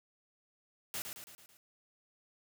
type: noise with echo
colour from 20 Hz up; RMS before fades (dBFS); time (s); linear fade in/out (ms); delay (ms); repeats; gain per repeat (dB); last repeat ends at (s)
white; -39; 0.94-1.02; 0; 110; 5; -5; 1.57
effects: none